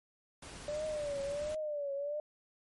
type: noise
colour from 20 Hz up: pink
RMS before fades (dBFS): -48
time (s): 0.42-1.55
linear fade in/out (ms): 5
type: tone with vibrato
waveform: sine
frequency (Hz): 587.3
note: D5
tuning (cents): 0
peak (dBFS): -34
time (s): 0.68-2.2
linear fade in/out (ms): 2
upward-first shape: triangle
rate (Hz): 1.4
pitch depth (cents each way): 110
effects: MP3 48 kbps